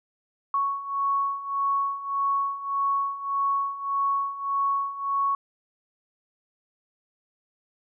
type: beating tone pair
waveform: sine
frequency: 1108.7 / 1110.4 Hz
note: C#6 / C#6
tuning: 0 / +3 cents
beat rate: 1.7 Hz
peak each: -29 / -25 dBFS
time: 0.54-5.35 s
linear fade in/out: 2 ms
effects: none